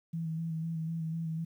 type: tone with vibrato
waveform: sine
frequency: 162.8 Hz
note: E3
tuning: 21 cents flat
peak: -32 dBFS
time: 0.13-1.45 s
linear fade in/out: 10 ms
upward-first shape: square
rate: 4 Hz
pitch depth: 24 cents each way
effects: 11-bit